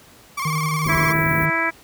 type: tone with vibrato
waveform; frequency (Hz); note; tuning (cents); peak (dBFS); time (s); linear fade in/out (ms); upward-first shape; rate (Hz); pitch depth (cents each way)
30% pulse; 1108.7; C#6; 0; -20; 0.37-1.13; 10; square; 19; 64
type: tone with tremolo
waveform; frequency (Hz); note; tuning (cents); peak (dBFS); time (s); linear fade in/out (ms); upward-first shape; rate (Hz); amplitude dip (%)
triangle; 155.3; D#3; -3; -18; 0.45-1.5; 5; triangle; 11; 40
type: band-stop noise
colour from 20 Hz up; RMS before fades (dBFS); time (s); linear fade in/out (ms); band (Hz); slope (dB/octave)
pink; -26; 0.85-1.46; 10; 430 to 14000; 24
type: harmonic tone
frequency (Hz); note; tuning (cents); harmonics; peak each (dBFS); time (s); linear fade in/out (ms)
329.6; E4; 0; 1 / 2 / 3 / 4 / 5 / 6 / 7; -29 / -29 / -26 / -27 / -24 / -25 / -24; 0.88-1.71; 20
effects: pink hiss -48 dBFS RMS until 1.83 s + high-pass 60 Hz 12 dB/octave